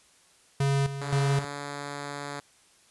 square tone with tremolo, 138.59 Hz, C#3, in tune, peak -23 dBFS, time 0.6-1.45 s, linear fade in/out 5 ms, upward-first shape square, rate 1.9 Hz, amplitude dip 70%
5% pulse tone, 143.3 Hz, D3, 42 cents flat, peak -23 dBFS, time 1.01-2.4 s, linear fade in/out 5 ms
effects white hiss -60 dBFS RMS until 2.9 s + resampled to 24000 Hz

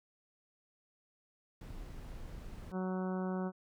brown noise, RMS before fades -46 dBFS, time 1.61-2.72 s, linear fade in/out 2 ms
harmonic tone, 185.8 Hz, F#3, 7 cents sharp, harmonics 1 / 2 / 3 / 4 / 5 / 6 / 7 / 8, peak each -35 / -41 / -45 / -47 / -49 / -51 / -52 / -53 dBFS, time 2.71-3.52 s, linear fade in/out 50 ms
effects none

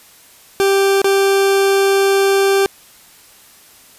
40% pulse tone with dropouts, 392.4 Hz, G4, 2 cents sharp, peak -10 dBFS, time 0.6-2.66 s, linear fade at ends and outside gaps 0 ms, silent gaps 1.017-1.044 s, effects white hiss -45 dBFS RMS until 3.98 s + resampled to 32000 Hz

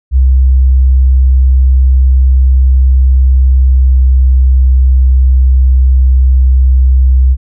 sine tone with pitch glide, 64.9 to 64.49 Hz, C2 to C2, -13 to -24 cents, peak -3 dBFS, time 0.11-7.37 s, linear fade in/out 50 ms, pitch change -11 cents, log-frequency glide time 3.62-3.93 s, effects none

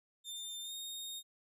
sawtooth tone with pitch glide, 3598 to 3701 Hz, A7 to A#7, +38 to -13 cents, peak -39 dBFS, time 0.24-1.23 s, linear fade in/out 50 ms, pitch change +49 cents, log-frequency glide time 0.62-0.73 s, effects none

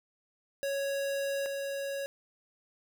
square tone pair in turn, 554.4 / 554.4 Hz, C#5 / C#5, 0 / 0 cents, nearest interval unison, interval 0 cents, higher neither, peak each -31 / -34 dBFS, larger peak first, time 0.63-1.46 / 1.46-2.06 s, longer first, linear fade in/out 0 ms, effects none

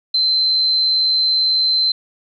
sine tone, 4089 Hz, C8, 41 cents flat, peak -13 dBFS, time 0.14-1.92 s, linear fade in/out 5 ms, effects none

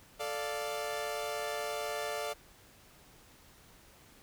sawtooth chord, D minor, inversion second, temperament equal, 440 / 587.3 / 698.5 Hz, A4 / D5 / F5, 0 / 0 / 0 cents, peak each -36 / -34 / -36 dBFS, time 0.19-2.34 s, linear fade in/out 20 ms, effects pink hiss -59 dBFS RMS until 4.22 s

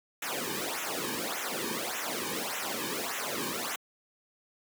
pink noise with flanger, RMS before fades -34 dBFS, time 0.22-3.76 s, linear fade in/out 5 ms, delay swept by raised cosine 0.21 to 1.51 ms, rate 1.7 Hz, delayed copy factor -0.95, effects high-pass 200 Hz 12 dB/octave

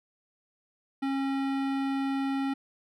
sine tone with hard clipping, 272.1 Hz, C#4, 32 cents flat, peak -29 dBFS, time 1.02-2.54 s, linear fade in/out 10 ms, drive 18 dB, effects none

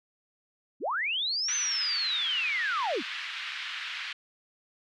sine linear two-way sweep, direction up then down, 174.61 to 6190 to 174.61 Hz, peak -27 dBFS, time 0.8-3.03 s, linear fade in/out 50 ms, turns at 1.55 s
white band-pass noise, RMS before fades -37 dBFS, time 1.48-4.13 s, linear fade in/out 5 ms, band 1400 to 3400 Hz, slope 24 dB/octave
effects none

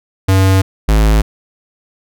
square tone pair in turn, 95.5 / 53.47 Hz, G2 / A1, -45 / -49 cents, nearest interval minor seventh, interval 1004 cents, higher first, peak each -8 dBFS, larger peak neither, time 0.28-0.62 / 0.88-1.22 s, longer neither, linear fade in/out 10 ms, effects none

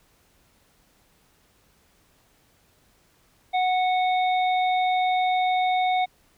harmonic tone, 737 Hz, F#5, 7 cents flat, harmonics 1 / 3 / 5, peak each -20 / -30 / -34 dBFS, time 3.53-6.06 s, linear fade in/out 20 ms, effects pink hiss -62 dBFS RMS until 6.37 s

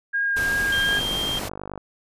sine tone with vibrato, 1619 Hz, G#6, 45 cents flat, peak -20 dBFS, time 0.13-1 s, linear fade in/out 20 ms, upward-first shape triangle, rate 2.7 Hz, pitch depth 12 cents each way
pink noise, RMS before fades -31 dBFS, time 0.36-1.49 s, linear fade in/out 10 ms
sine tone, 3187 Hz, G7, 28 cents sharp, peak -24 dBFS, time 0.72-1.39 s, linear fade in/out 5 ms
click train, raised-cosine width 1 ms, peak -19 dBFS, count 45, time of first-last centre 0.89-1.777 s, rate 49.6 Hz
effects resampled to 32000 Hz

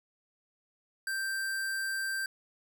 square tone, 1570 Hz, G6, 2 cents sharp, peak -32 dBFS, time 1.07-2.26 s, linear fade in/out 2 ms, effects 10-bit

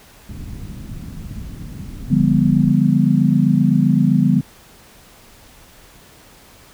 pink low-pass noise, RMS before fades -31 dBFS, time 0.29-2.71 s, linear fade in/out 5 ms, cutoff 250 Hz, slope 24 dB/octave
sine chord, D diminished seventh, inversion none, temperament equal with one note detuned, 146.83 / 174.61 / 202.3 / 246.9 Hz, D3 / F3 / Ab3 / Cb4, 0 / 0 / -45 / 0 cents, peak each -17 dBFS, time 2.1-4.41 s, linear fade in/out 10 ms
effects pink hiss -46 dBFS RMS until 6.73 s

